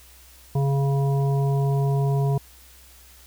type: harmonic tone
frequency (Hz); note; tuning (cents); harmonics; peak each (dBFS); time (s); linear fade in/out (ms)
138.59; C#3; 0; 1 / 3 / 5 / 7; -19 / -29 / -33 / -36; 0.55-2.38; 5
effects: added 63 Hz sine -51 dBFS peak until 3.26 s + white hiss -51 dBFS RMS until 3.26 s